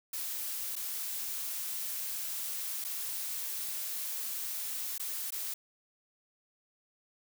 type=noise with dropouts; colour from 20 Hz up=blue; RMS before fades=-37 dBFS; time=0.13-5.54 s; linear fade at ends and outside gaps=5 ms; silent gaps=0.756-0.763 / 2.842-2.847 / 4.981-4.996 / 5.306-5.321 s; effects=none